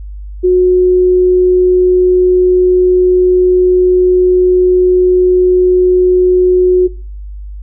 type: tone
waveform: sine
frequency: 364.6 Hz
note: F#4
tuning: 25 cents flat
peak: -5 dBFS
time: 0.43-6.88 s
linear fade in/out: 20 ms
effects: noise-tail reverb RT60 0.4 s tail -20 dB re dry + added 50 Hz sine -23 dBFS peak until 7.62 s